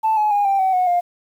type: tone with pitch steps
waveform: sine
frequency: 880 / 848.1 / 817.3 / 787.6 / 759 / 731.5 / 704.9 Hz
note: A5 / G#5 / G#5 / G5 / F#5 / F#5 / F5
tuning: 0 / +36 / -28 / +8 / +44 / -20 / +16 cents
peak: -13 dBFS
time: 0.03-1.01 s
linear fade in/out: 20 ms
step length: 140 ms
effects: tanh soft clip ceiling -11 dBFS + 8-bit